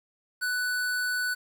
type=tone; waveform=square; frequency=1489 Hz; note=F#6; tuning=11 cents sharp; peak=-27 dBFS; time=0.41-1.35 s; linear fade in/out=20 ms; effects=9-bit